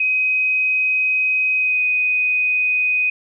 sine tone with pitch glide, 2520 to 2498 Hz, D#7 to D#7, +21 to +6 cents, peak -15 dBFS, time 0-3.1 s, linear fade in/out 5 ms, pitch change -15 cents, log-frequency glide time 1.57-1.82 s, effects none

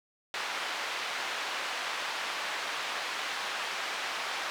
pink band-pass noise, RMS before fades -35 dBFS, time 0.34-4.5 s, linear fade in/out 0 ms, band 920 to 3900 Hz, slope 12 dB/octave, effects none

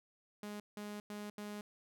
sawtooth tone bursts at uneven times, 207.7 Hz, G#3, in tune, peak -39 dBFS, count 4, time 0.43-0.6 / 0.77-1 / 1.1-1.3 / 1.38-1.61 s, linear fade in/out 2 ms, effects none

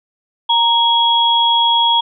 sine tone pair together, 932.3 / 3320 Hz, A#5 / G#7, 0 / -1 cents, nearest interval octave + minor seventh, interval 2199 cents, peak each -13 dBFS, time 0.49-2.01 s, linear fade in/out 10 ms, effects none

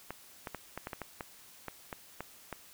clicks, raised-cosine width 0.5 ms, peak -23 dBFS, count 12, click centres 0.106 / 0.472 / 0.547 / 0.776 / 0.871 / 0.932 / 1.017 / 1.208 / 1.683 / 1.928 / 2.206 / 2.527 s, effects white hiss -56 dBFS RMS until 2.73 s

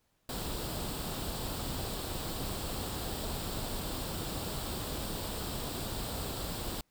pink noise with comb filter, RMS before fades -37 dBFS, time 0.29-6.81 s, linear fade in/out 2 ms, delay 0.24 ms, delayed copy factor +0.55, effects pink hiss -75 dBFS RMS until 6.9 s

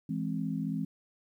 sine chord, E augmented, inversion none, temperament equal with one note detuned, 164.81 / 207.7 / 263 Hz, E3 / G#3 / B#3, 0 / 0 / +9 cents, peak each -34 / -35 / -35 dBFS, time 0.09-0.85 s, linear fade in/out 5 ms, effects 11-bit

